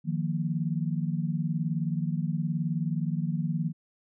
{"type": "chord", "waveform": "sine", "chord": "Eb suspended second", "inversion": "none", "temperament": "equal", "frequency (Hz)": [155.56, 174.61, 233.1], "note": ["Eb3", "F3", "Bb3"], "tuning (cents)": [0, 0, 0], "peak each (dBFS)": [-29, -30, -35], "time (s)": [0.04, 3.73], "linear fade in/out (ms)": 50, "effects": []}